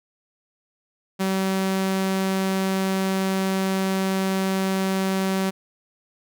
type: tone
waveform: sawtooth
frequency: 191.1 Hz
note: G3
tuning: 44 cents flat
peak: -17 dBFS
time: 1.19-5.51 s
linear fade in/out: 20 ms
effects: none